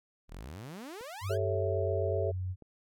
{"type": "exponential sweep", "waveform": "sawtooth", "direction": "up", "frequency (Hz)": [34, 1760], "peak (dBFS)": -38, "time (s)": [0.28, 1.38], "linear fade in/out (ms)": 50}
{"type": "click train", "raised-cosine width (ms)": 2, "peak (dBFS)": -38, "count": 4, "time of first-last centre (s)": [1.01, 2.623], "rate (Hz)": 1.86}
{"type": "tone with pitch glide", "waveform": "sine", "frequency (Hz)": [97.2, 92.22], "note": ["G2", "F#2"], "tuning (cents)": [-14, -5], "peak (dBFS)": -32, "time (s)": [1.21, 2.56], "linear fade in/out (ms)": 50, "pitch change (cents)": -91, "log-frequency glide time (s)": [1.37, 1.82]}
{"type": "chord", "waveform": "sine", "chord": "A dominant seventh", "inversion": "third", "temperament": "equal", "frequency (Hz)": [392, 440, 554.4, 659.3], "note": ["G4", "A4", "C#5", "E5"], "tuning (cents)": [0, 0, 0, 0], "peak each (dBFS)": -35, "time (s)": [1.29, 2.32], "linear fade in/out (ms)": 20}
{"effects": []}